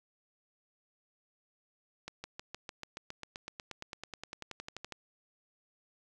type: accelerating click train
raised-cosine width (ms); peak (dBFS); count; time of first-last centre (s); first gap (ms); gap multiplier
0.2; -24; 26; 2.08-4.923; 160; 0.97
effects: none